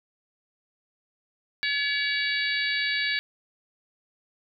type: harmonic tone with a mistuned harmonic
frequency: 568 Hz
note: C#5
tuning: 42 cents sharp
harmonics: 3 / 4 / 5 / 6 / 7 / 8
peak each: -28 / -29 / -36 / -37 / -32 / -33 dBFS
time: 1.63-3.19 s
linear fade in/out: 0 ms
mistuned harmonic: 7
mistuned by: -44 cents
effects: none